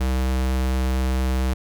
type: tone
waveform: square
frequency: 64.6 Hz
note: C2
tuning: 21 cents flat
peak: -20 dBFS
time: 0-1.54 s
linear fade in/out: 10 ms
effects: none